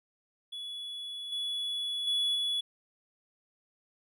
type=tone with level steps; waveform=triangle; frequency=3401 Hz; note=G#7; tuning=40 cents sharp; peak=-36 / -30 / -25 / -27 dBFS; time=0.52-2.61 s; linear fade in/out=10 ms; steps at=1.32 / 2.07 / 2.35 s; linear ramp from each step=5 ms; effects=none